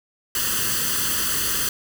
white noise with comb filter, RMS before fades -23 dBFS, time 0.35-1.69 s, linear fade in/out 2 ms, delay 0.65 ms, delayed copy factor +0.8, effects none

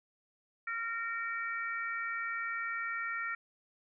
harmonic tone, 460 Hz, A#4, 23 cents flat, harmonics 3 / 4 / 5, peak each -37 / -38 / -41 dBFS, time 0.67-3.35 s, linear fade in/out 5 ms, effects none

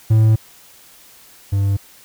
triangle tone pair in turn, 110 / 99.17 Hz, A2 / G2, 0 / +21 cents, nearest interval major second, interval 179 cents, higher first, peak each -7 / -12 dBFS, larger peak first, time 0.1-0.36 / 1.52-1.77 s, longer first, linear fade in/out 10 ms, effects white hiss -46 dBFS RMS until 2.04 s

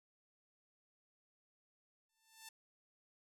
5% pulse tone with exponential growth, 888 Hz, A5, 16 cents sharp, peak -37 dBFS, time 2.09-2.49 s, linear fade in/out 5 ms, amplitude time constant 86 ms, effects none

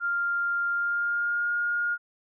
sine tone with pitch glide, 1396.9 to 1423 Hz, F6 to F6, 0 to +32 cents, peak -24 dBFS, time 0-1.98 s, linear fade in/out 50 ms, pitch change +32 cents, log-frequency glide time 0.71-1.51 s, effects none

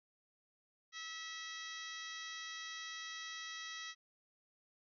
harmonic tone, 649 Hz, E5, 27 cents flat, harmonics 2 / 3 / 4 / 5 / 6 / 7 / 8 / 9 / 10, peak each -53 / -48 / -57 / -52 / -51 / -60 / -56 / -55 / -66 dBFS, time 0.92-3.95 s, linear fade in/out 50 ms, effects none

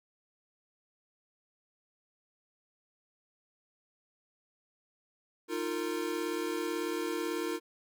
square chord, Eb suspended second, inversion none, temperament equal with one note detuned, 311.1 / 349.2 / 457.9 Hz, Eb4 / F4 / Bb4, 0 / 0 / -31 cents, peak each -38 / -36 / -38 dBFS, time 5.48-7.6 s, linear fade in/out 50 ms, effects none

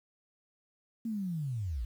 sine linear sweep, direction down, 233.1 to 50.5 Hz, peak -32 dBFS, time 1.05-1.85 s, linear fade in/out 5 ms, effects 10-bit

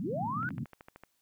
sine linear sweep, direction up, 155.56 to 1532 Hz, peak -32 dBFS, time 0-0.49 s, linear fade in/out 0 ms
pink band-pass noise, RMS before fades -38 dBFS, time 0.02-0.65 s, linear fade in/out 20 ms, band 110 to 270 Hz, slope 48 dB/octave
click train, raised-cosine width 0.5 ms, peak -33 dBFS, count 9, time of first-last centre 0.43-1.036 s, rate 13.2 Hz
effects white hiss -75 dBFS RMS until 1.21 s

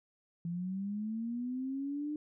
sine linear sweep, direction up, 167.3 to 302.8 Hz, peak -34 dBFS, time 0.45-2.16 s, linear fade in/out 2 ms, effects none

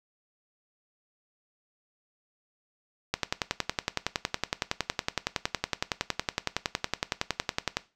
click train, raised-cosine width 0.2 ms, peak -8 dBFS, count 51, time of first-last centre 3.14-7.77 s, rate 10.8 Hz, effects noise-tail reverb RT60 0.3 s tail -17 dB re dry

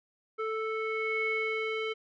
square tone with low-pass filter sweep, 440 Hz, A4, in tune, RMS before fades -32 dBFS, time 0.38-1.94 s, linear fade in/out 20 ms, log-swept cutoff 1700 to 2700 Hz, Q 7.4, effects none

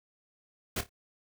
pink noise with echo, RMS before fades -32 dBFS, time 0.76-0.81 s, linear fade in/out 5 ms, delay 28 ms, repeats 3, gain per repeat -12 dB, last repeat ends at 0.894 s, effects none

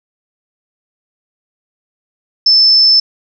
sine tone, 5274 Hz, E8, in tune, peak -5 dBFS, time 2.46-3 s, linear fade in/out 5 ms, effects none

